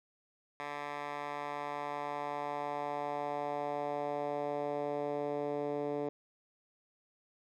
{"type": "tone with band-pass filter sweep", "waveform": "10% pulse", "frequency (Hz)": 145.5, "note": "D3", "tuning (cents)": -16, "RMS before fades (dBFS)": -37, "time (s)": [0.6, 6.09], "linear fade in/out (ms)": 0, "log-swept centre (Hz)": [1400, 420], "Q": 1.6, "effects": []}